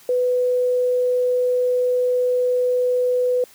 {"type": "tone", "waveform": "sine", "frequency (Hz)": 497.8, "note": "B4", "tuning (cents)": 14, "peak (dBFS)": -16, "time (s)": [0.09, 3.44], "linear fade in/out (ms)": 2, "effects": ["white hiss -49 dBFS RMS until 3.54 s", "high-pass 100 Hz 12 dB/octave"]}